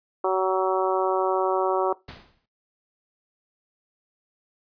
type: harmonic tone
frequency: 188.2 Hz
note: F#3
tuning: 30 cents sharp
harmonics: 2 / 3 / 4 / 5 / 6 / 7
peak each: -24 / -27 / -28 / -28 / -29 / -33 dBFS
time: 0.24-1.93 s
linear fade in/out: 5 ms
type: noise with exponential decay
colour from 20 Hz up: pink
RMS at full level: -37 dBFS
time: 2.08-2.46 s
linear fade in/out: 5 ms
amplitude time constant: 82 ms
effects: noise-tail reverb RT60 0.2 s tail -18 dB re dry + resampled to 11025 Hz